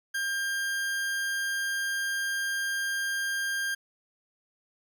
40% pulse tone, 1600 Hz, G6, 35 cents sharp, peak -27 dBFS, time 0.14-3.75 s, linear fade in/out 10 ms, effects none

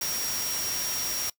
sine tone in noise, 5620 Hz, F8, 10 cents sharp, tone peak -31 dBFS, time 0.01-1.3 s, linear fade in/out 5 ms, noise white, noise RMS -32 dBFS, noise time 0.01-1.3 s, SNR -2 dB, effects noise-tail reverb RT60 0.1 s tail -21 dB re dry

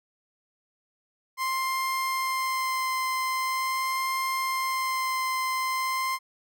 30% pulse tone with vibrato, 1046.5 Hz, C6, in tune, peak -23 dBFS, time 1.37-6.19 s, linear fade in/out 50 ms, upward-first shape sine, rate 0.43 Hz, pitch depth 12 cents each way, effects none

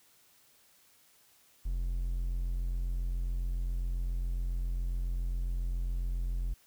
triangle tone, 43.65 Hz, F1, in tune, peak -28 dBFS, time 1.65-6.54 s, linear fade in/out 10 ms, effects white hiss -64 dBFS RMS until 6.66 s

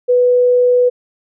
sine tone, 493.9 Hz, B4, in tune, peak -8 dBFS, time 0.08-0.9 s, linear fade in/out 20 ms, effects none

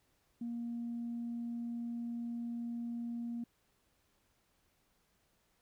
sine tone, 235.6 Hz, A#3, 19 cents sharp, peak -36 dBFS, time 0.41-3.44 s, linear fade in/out 5 ms, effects tanh soft clip ceiling -33 dBFS + pink hiss -75 dBFS RMS until 5.61 s

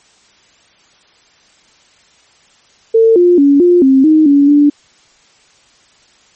sine tone with pitch steps, 450.8 / 353.1 / 282.3 / 352.9 / 266.8 / 311.8 / 283.3 / 290.9 Hz, A4 / F4 / C#4 / F4 / C4 / D#4 / C#4 / D4, +42 / +19 / +32 / +18 / +34 / +4 / +38 / -16 cents, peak -4 dBFS, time 2.94-4.7 s, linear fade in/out 10 ms, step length 220 ms, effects white hiss -49 dBFS RMS until 6.35 s + MP3 32 kbps

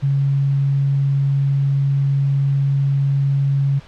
sine tone, 138.59 Hz, C#3, in tune, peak -14 dBFS, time 0.02-3.8 s, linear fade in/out 20 ms, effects pink hiss -44 dBFS RMS until 3.87 s + low-pass 4000 Hz 12 dB/octave

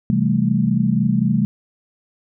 sine chord, A minor seventh, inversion first, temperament equal, 130.81 / 164.81 / 196 / 220 Hz, C3 / E3 / G3 / A3, 0 / 0 / 0 / 0 cents, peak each -21 / -22 / -19 / -19 dBFS, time 0.1-1.45 s, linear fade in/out 0 ms, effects none

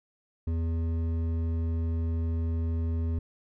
triangle tone with hard clipping, 82.4 Hz, E2, in tune, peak -28 dBFS, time 0.47-3.19 s, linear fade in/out 5 ms, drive 13 dB, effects none

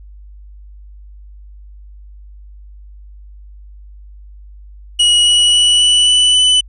45% pulse tone with pitch steps, 2911 / 2928 / 2945 / 2962 / 2979 / 2996 Hz, F#7 / F#7 / F#7 / F#7 / F#7 / F#7, -29 / -19 / -9 / +1 / +11 / +21 cents, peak -8 dBFS, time 4.99-6.61 s, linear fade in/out 10 ms, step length 270 ms, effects added 50 Hz sine -34 dBFS peak until 6.68 s + resampled to 24000 Hz

